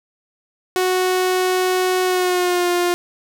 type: tone with pitch glide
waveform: sawtooth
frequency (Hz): 368.7 to 352.7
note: F#4 to F4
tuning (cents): -6 to +17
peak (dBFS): -12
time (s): 0.76-2.94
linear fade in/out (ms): 0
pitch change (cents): -77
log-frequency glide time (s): 2.04-2.69
effects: none